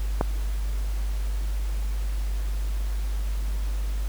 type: click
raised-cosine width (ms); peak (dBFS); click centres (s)
1; -8; 0.211
effects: added 50 Hz sine -24 dBFS peak until 4.08 s + pink hiss -44 dBFS RMS until 4.08 s